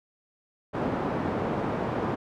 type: band-pass noise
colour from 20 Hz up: pink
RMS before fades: -29 dBFS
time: 0.73-2.16 s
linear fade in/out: 20 ms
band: 140 to 1000 Hz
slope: 12 dB/octave
effects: none